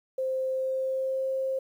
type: tone with pitch glide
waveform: sine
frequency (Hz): 523 to 530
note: C5 to C5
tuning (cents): -1 to +22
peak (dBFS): -26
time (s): 0.18-1.59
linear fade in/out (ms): 5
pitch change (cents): +23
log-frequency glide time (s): 0.5-1.29
effects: 10-bit